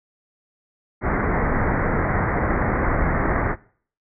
pink low-pass noise, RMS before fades -21 dBFS, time 1.01-3.56 s, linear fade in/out 50 ms, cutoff 2100 Hz, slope 96 dB/octave, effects noise-tail reverb RT60 0.5 s tail -21 dB re dry

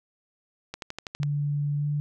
click train, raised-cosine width 0.2 ms, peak -17 dBFS, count 7, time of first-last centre 0.74-1.232 s, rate 12.2 Hz
sine tone with pitch glide, 145.2 to 146.89 Hz, D3 to D3, -19 to +1 cents, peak -24 dBFS, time 1.2-2 s, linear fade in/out 0 ms, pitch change +20 cents, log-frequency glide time 1.77-1.86 s
effects none

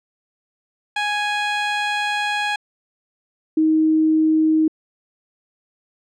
15% pulse / sine tone pair in turn, 830.6 / 314.7 Hz, G#5 / D#4, 0 / +20 cents, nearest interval octave + perfect fourth, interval 1680 cents, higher first, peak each -13 dBFS, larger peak neither, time 0.96-2.56 / 3.57-4.68 s, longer first, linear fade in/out 5 ms, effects low-pass 5000 Hz 12 dB/octave

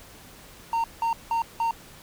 triangle tone bursts, 918 Hz, A#5, 27 cents flat, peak -20 dBFS, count 4, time 0.73-1.71 s, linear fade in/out 2 ms, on 110 ms, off 180 ms, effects pink hiss -48 dBFS RMS until 2.02 s

